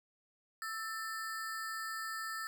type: ring-modulated tone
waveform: square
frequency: 1549 Hz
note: G6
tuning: 21 cents flat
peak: -36 dBFS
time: 0.62-2.47 s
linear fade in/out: 0 ms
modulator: 233 Hz
effects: none